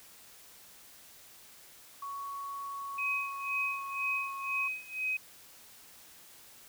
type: tone with pitch glide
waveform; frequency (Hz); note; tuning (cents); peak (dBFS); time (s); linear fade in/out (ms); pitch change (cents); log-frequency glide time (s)
sine; 1115 to 1095.8; C#6 to C#6; +10 to -20; -37; 2.02-4.68; 5; -30; 2.63-4.42
type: tone with tremolo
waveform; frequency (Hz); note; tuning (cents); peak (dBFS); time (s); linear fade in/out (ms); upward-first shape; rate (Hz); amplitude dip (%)
sine; 2525; D#7; +25; -29; 2.98-5.17; 5; sine; 2; 90
effects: white hiss -55 dBFS RMS until 6.68 s